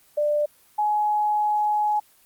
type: tone pair in turn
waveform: sine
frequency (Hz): 593 / 841.4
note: D5 / G#5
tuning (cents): +17 / +22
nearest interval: tritone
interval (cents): 605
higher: second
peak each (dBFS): -19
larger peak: neither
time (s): 0.17-0.46 / 0.78-2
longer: second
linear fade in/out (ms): 10
effects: white hiss -57 dBFS RMS until 2.25 s + Opus 24 kbps